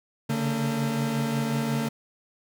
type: tone cluster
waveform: 40% pulse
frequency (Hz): 138.3 / 143.8 / 227.3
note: C#3 / D3 / A#3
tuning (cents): -4 / -36 / -43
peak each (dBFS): -34 / -28 / -26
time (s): 0.29-1.89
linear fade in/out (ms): 10
effects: none